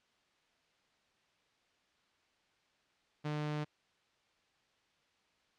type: tone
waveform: sawtooth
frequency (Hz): 150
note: D3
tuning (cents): +37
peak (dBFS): -31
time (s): 3.24-3.65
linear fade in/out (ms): 20
effects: white hiss -73 dBFS RMS until 5.58 s + low-pass 4000 Hz 12 dB/octave